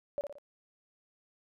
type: tone with echo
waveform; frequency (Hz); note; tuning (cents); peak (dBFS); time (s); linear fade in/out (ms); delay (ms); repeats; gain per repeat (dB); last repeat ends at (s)
sine; 575; D5; -37; -30; 0.18-0.21; 0; 58; 3; -6; 0.384
effects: none